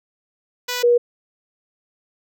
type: tone pair in turn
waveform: 5% pulse / sine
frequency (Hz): 492.8 / 480.4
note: B4 / B4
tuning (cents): -4 / -48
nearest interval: unison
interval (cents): 44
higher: first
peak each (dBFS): -11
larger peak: neither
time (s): 0.68-0.83 / 0.83-0.98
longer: neither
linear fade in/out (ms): 10
effects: none